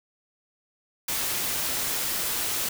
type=noise; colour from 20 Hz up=white; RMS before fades=-28 dBFS; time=1.08-2.69 s; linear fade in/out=5 ms; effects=none